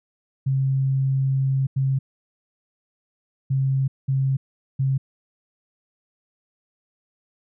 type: tone bursts at uneven times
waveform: sine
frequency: 134.4 Hz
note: C3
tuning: 47 cents sharp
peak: -18 dBFS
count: 5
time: 0.46-1.67 / 1.76-1.99 / 3.5-3.88 / 4.08-4.37 / 4.79-4.98 s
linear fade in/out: 10 ms
effects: none